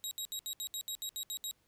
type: tone bursts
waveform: 20% pulse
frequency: 3822 Hz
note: A#7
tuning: 43 cents sharp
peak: -31 dBFS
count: 11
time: 0.04-1.511 s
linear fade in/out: 0 ms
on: 71 ms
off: 69 ms
effects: pink hiss -73 dBFS RMS until 1.67 s